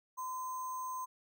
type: tone with sample-and-hold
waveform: sine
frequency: 1022 Hz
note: C6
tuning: 41 cents flat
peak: -37 dBFS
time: 0.17-1.06 s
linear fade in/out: 20 ms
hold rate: 7350 Hz
effects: none